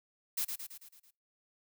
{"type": "noise with echo", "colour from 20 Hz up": "blue", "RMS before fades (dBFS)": -33, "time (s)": [0.37, 0.45], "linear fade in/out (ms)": 10, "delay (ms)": 110, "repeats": 6, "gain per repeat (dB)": -5, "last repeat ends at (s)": 1.11, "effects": ["noise-tail reverb RT60 0.3 s tail -25 dB re dry"]}